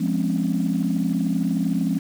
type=chord; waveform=sine; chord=Db major seventh; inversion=first; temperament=equal with one note detuned; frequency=174.61 / 207.7 / 257.4 / 277.2 Hz; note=F3 / Ab3 / C4 / Db4; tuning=0 / 0 / -28 / 0 cents; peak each=-23 / -24 / -25 / -26 dBFS; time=0-1.99 s; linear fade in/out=10 ms; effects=tanh soft clip ceiling -12 dBFS + 7-bit